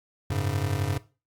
square chord, F# suspended second, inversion none, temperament just, 92.5 / 104.06 / 138.75 Hz, F#2 / G#2 / C#3, 0 / +4 / +2 cents, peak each -30 dBFS, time 0.3-0.98 s, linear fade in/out 5 ms, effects noise-tail reverb RT60 0.3 s tail -17 dB re dry + MP3 96 kbps

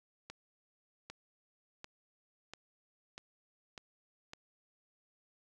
accelerating click train, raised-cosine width 0.2 ms, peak -28 dBFS, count 7, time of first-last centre 0.3-4.334 s, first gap 800 ms, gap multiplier 0.93, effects none

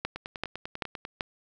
two click trains, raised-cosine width 0.3 ms, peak -20 / -13 dBFS, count 10 / 4, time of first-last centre 0.16-1.051 / 0.05-1.208 s, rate 10.1 / 2.59 Hz, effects none

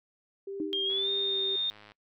sine tone with vibrato, 392 Hz, G4, in tune, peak -35 dBFS, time 0.47-1.56 s, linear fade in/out 5 ms, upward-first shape sine, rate 1.8 Hz, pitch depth 16 cents each way
sine tone with exponential decay, 310 Hz, D#4, 6 cents flat, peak -27 dBFS, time 0.6-0.96 s, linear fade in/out 2 ms, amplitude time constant 78 ms
sine tone with pitch glide, 3214 to 3650 Hz, G7 to A#7, +43 to -37 cents, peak -27 dBFS, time 0.73-1.7 s, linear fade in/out 0 ms, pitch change +220 cents, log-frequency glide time 0.84-1.09 s
click train, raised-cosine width 0.3 ms, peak -35 dBFS, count 108, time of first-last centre 0.9-1.919 s, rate 105 Hz
effects noise-tail reverb RT60 0.1 s tail -24 dB re dry

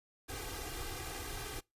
pink noise with comb filter, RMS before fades -42 dBFS, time 0.28-1.61 s, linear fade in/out 20 ms, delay 2.5 ms, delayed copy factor +1, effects noise-tail reverb RT60 0.2 s tail -24 dB re dry + resampled to 32000 Hz

